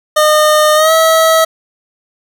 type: tone with pitch glide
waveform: 25% pulse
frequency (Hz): 610 to 646.3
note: D#5 to E5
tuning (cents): -34 to -34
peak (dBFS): -3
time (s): 0.16-1.45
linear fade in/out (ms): 10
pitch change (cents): +100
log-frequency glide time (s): 0.75-0.92
effects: none